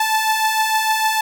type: beating tone pair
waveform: sawtooth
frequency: 870 / 876.6 Hz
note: A5 / A5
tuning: -20 / -7 cents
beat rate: 6.6 Hz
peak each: -19 / -13 dBFS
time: 0-1.21 s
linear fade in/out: 5 ms
effects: none